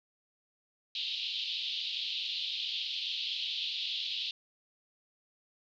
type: band-pass noise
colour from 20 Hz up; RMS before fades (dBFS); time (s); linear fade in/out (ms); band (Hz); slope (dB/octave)
white; -36; 0.95-4.31; 2; 2900 to 4100; 48
effects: none